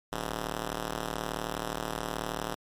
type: ring-modulated tone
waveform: 5% pulse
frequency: 111.9 Hz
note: A2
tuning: 30 cents sharp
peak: -18 dBFS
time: 0.12-2.55 s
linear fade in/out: 10 ms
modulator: 75.4 Hz
effects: MP3 64 kbps